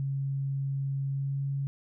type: tone with pitch glide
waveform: sine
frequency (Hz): 137.2 to 138.39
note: C#3 to C#3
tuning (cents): -17 to -3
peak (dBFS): -28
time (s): 0-1.67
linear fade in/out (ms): 0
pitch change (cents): +14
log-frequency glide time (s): 1.1-1.41
effects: none